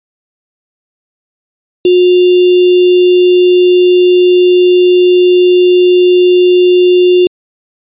sine tone with sample-and-hold, 360.6 Hz, F#4, 45 cents flat, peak -3 dBFS, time 1.85-7.27 s, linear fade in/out 2 ms, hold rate 3150 Hz, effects resampled to 8000 Hz

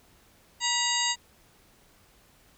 harmonic tone with a mistuned harmonic, 948 Hz, A#5, 29 cents sharp, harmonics 1 / 2 / 3 / 4 / 5 / 7 / 8, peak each -32 / -32 / -32 / -32 / -32 / -32 / -32 dBFS, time 0.6-1.16 s, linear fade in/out 50 ms, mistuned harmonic 2, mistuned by +56 cents, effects pink hiss -60 dBFS RMS until 2.57 s

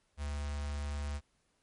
square tone with notch filter, 72.5 Hz, D2, 22 cents flat, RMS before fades -37 dBFS, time 0.17-1.21 s, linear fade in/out 50 ms, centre 310 Hz, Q 0.76, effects pink hiss -75 dBFS RMS until 1.62 s + MP3 48 kbps

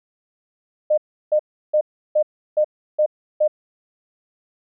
sine tone bursts, 608 Hz, D#5, 40 cents flat, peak -13 dBFS, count 7, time 0.9-3.479 s, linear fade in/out 10 ms, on 77 ms, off 340 ms, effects none

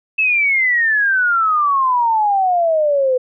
sine exponential sweep, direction down, 2637 to 500 Hz, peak -12 dBFS, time 0.18-3.18 s, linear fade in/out 10 ms, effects none

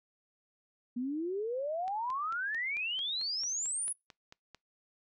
sine exponential sweep, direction up, 236.2 to 10548 Hz, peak -32 dBFS, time 0.96-3.93 s, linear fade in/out 10 ms
click train, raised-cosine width 0.2 ms, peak -32 dBFS, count 13, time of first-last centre 1.88-4.547 s, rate 4.5 Hz
effects noise-tail reverb RT60 0.2 s tail -25 dB re dry

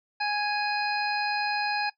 harmonic tone, 830.6 Hz, G#5, in tune, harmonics 1 / 2 / 3 / 5 / 6, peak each -28 / -31 / -33 / -35 / -36 dBFS, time 0.2-1.9 s, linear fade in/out 10 ms, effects noise-tail reverb RT60 0.1 s tail -18 dB re dry

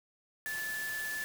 sine tone in noise, 1739 Hz, A6, 21 cents flat, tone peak -35 dBFS, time 0.46-1.24 s, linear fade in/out 0 ms, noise white, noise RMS -43 dBFS, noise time 0.46-1.24 s, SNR +5 dB, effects none

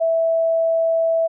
sine tone, 657 Hz, E5, 6 cents flat, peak -15 dBFS, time 0-1.28 s, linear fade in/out 20 ms, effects none

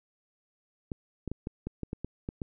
clicks, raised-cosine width 3 ms, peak -21 dBFS, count 10, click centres 0.918 / 1.277 / 1.316 / 1.471 / 1.67 / 1.833 / 1.931 / 2.046 / 2.289 / 2.418 s, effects none

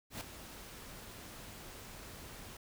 pink noise with ADSR envelope, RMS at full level -40 dBFS, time 0.1-2.57 s, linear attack 110 ms, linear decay 4 ms, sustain -10 dB, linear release 4 ms, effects none

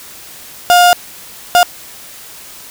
35% pulse tone bursts at uneven times, 709 Hz, F5, 26 cents sharp, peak -3 dBFS, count 2, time 0.7-0.93 / 1.55-1.63 s, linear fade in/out 0 ms, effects white hiss -34 dBFS RMS until 2.7 s

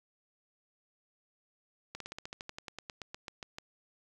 slowing click train, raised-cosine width 0.2 ms, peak -24 dBFS, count 18, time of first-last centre 1.95-3.585 s, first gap 53 ms, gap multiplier 1.07, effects 10-bit

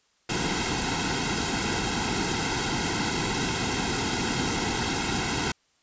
pink noise with comb filter, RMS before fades -27 dBFS, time 0.29-5.52 s, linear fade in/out 5 ms, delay 1.7 ms, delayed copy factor -0.8, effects white hiss -67 dBFS RMS until 5.82 s + resampled to 16000 Hz

